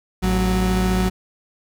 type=tone pair together; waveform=35% pulse; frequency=54.86 / 185 Hz; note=A1 / F#3; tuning=-4 / 0 cents; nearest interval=octave + major sixth; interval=2104 cents; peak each=-19 / -17 dBFS; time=0.22-1.1 s; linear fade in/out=20 ms; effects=none